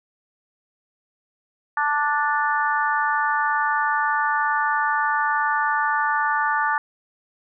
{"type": "harmonic tone", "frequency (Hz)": 293.7, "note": "D4", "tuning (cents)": 0, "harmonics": [3, 4, 5, 6], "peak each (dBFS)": [-23, -24, -25, -26], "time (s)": [1.77, 6.78], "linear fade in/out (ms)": 2, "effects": []}